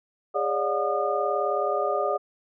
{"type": "tone cluster", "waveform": "sine", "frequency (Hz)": [409.3, 562, 601, 722, 1218], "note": ["G#4", "C#5", "D5", "F#5", "D#6"], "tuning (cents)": [-25, 24, 40, -43, -37], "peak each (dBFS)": -29, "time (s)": [0.34, 2.18], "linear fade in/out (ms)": 20, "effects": []}